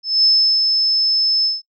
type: tone with ADSR envelope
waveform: sine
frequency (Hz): 5240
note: E8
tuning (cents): -11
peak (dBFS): -9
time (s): 0.03-1.62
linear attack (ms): 210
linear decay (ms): 360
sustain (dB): -4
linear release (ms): 170
effects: noise-tail reverb RT60 0.1 s tail -20 dB re dry